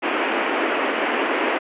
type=band-pass noise; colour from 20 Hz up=pink; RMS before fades=-22 dBFS; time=0.02-1.59 s; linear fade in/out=20 ms; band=260 to 2900 Hz; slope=48 dB/octave; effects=resampled to 8000 Hz